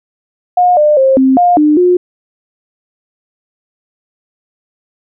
sine tone with pitch steps, 718 / 600 / 532 / 263.7 / 708 / 301 / 358.8 Hz, F5 / D5 / C5 / C4 / F5 / D4 / F4, +48 / +37 / +29 / +14 / +23 / +43 / +47 cents, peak -5 dBFS, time 0.57-1.97 s, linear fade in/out 5 ms, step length 200 ms, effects none

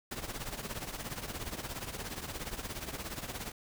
pink noise with tremolo, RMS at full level -37 dBFS, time 0.11-3.52 s, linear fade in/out 5 ms, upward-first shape triangle, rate 17 Hz, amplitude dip 80%, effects none

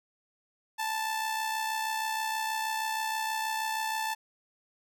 sawtooth tone with amplitude modulation, 880 Hz, A5, in tune, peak -24 dBFS, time 0.78-4.15 s, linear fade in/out 20 ms, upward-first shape sine, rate 66.3 Hz, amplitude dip 45%, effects none

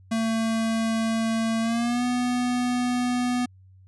square tone with pitch glide, 224.9 to 246.7 Hz, A3 to B3, +38 to -2 cents, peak -23 dBFS, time 0.11-3.46 s, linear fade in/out 10 ms, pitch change +160 cents, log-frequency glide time 1.61-2.04 s, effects added 94 Hz sine -49 dBFS peak until 3.87 s + resampled to 24000 Hz

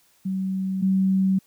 sine tone pair in turn, 190 / 190.73 Hz, F#3 / G3, +46 / -47 cents, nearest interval unison, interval 7 cents, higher second, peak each -23 / -17 dBFS, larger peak second, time 0.25-0.82 / 0.82-1.39 s, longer neither, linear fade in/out 10 ms, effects white hiss -61 dBFS RMS until 1.46 s

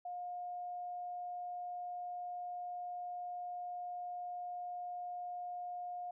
sine tone, 713 Hz, F5, 36 cents sharp, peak -40 dBFS, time 0.05-6.11 s, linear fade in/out 5 ms, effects none

